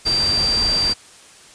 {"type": "tone in noise", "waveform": "sine", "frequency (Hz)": 4699, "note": "D8", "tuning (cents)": 0, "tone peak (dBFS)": -16, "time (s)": [0.05, 0.94], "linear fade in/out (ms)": 20, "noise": "pink", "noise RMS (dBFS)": -26, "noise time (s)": [0.05, 0.94], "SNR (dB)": 7, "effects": ["white hiss -45 dBFS RMS until 1.54 s", "resampled to 22050 Hz"]}